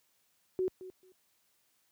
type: tone with echo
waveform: sine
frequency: 371.8 Hz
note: F#4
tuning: 8 cents sharp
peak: -28 dBFS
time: 0.59-0.68 s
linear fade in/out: 0 ms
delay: 220 ms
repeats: 2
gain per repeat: -15 dB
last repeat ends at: 1.12 s
effects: white hiss -73 dBFS RMS until 1.91 s + high-pass 60 Hz 12 dB/octave